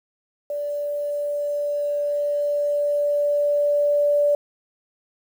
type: tone with level ramp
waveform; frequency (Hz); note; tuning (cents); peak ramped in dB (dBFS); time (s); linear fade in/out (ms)
sine; 582; D5; -16; -24 to -15; 0.5-4.35; 2
effects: 8-bit